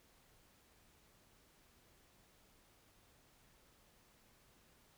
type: silence
effects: pink hiss -69 dBFS RMS until 4.97 s